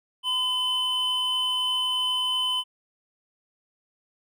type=tone pair together; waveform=triangle; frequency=1013 / 3036 Hz; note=B5 / F#7; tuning=+44 / +44 cents; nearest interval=octave + perfect fifth; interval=1900 cents; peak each=-30 / -22 dBFS; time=0.23-2.64 s; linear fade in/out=50 ms; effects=none